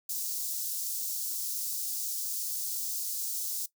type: high-pass noise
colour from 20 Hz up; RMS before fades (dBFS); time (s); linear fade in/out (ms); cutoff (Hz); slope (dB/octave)
white; -34; 0.09-3.66; 5; 5000; 24
effects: noise-tail reverb RT60 0.1 s tail -18 dB re dry